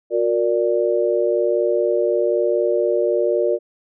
sine chord, Gb augmented, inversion none, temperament equal with one note detuned, 362.2 / 466.2 / 587.3 Hz, Gb4 / Bb4 / D5, -37 / 0 / 0 cents, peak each -20 dBFS, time 0.1-3.59 s, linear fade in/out 50 ms, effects none

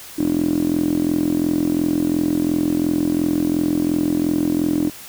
10% pulse tone with band-pass filter, 42.84 Hz, F1, 33 cents flat, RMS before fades -19 dBFS, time 0.18-4.9 s, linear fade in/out 10 ms, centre 310 Hz, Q 8.6, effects white hiss -38 dBFS RMS until 5.08 s

